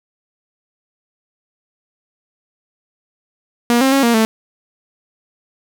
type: tone with pitch steps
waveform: sawtooth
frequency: 238.2 / 266.7 / 273.8 / 234.9 / 221.5 Hz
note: A#3 / C4 / C#4 / A#3 / A3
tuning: +38 / +33 / -21 / +13 / +12 cents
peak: -7 dBFS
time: 3.7-4.25 s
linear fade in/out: 0 ms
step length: 110 ms
effects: 7-bit